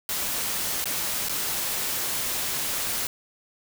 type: noise with dropouts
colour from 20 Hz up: white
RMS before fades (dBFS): -28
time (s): 0.09-3.07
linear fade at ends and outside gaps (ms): 1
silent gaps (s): 0.842-0.856 / 1.286-1.294
effects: none